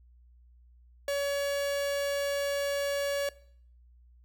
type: tone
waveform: 45% pulse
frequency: 565 Hz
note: C#5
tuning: 33 cents sharp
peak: -28 dBFS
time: 1.08-3.29 s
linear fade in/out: 2 ms
effects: noise-tail reverb RT60 0.6 s tail -20 dB re dry + added 60 Hz sine -55 dBFS peak until 4.24 s